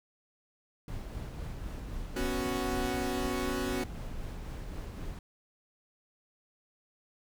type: noise with tremolo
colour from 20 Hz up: brown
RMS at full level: -38 dBFS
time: 0.88-5.19 s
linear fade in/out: 2 ms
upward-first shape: sine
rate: 3.9 Hz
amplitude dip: 25%
type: chord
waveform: sawtooth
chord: B suspended second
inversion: none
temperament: equal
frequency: 246.9 / 277.2 / 370 Hz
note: B3 / C#4 / F#4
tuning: 0 / 0 / 0 cents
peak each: -32 / -32 / -31 dBFS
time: 2.16-3.84 s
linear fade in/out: 5 ms
effects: none